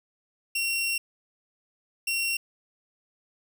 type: tone bursts at uneven times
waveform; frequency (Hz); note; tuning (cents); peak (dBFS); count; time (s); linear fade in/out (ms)
sawtooth; 2736; F7; -36; -22; 2; 0.55-0.98 / 2.07-2.37; 5
effects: none